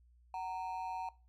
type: ring-modulated tone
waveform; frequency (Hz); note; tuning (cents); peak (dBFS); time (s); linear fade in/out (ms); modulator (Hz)
triangle; 838; G#5; +15; -33; 0.34-1.09; 2; 88.8
effects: noise-tail reverb RT60 0.3 s tail -19 dB re dry + added 60 Hz sine -62 dBFS peak until 1.28 s